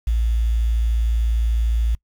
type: tone with quantisation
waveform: sine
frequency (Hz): 56.7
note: A#1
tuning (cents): -47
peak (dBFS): -16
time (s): 0.07-1.95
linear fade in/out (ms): 5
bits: 7
effects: noise-tail reverb RT60 0.1 s tail -24 dB re dry